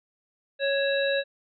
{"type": "harmonic tone with a mistuned harmonic", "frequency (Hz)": 554.4, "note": "C#5", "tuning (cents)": 0, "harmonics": [1, 3, 5, 7], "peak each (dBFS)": [-24, -29, -35, -32], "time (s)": [0.59, 1.24], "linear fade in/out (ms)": 50, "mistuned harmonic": 5, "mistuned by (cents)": -65, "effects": []}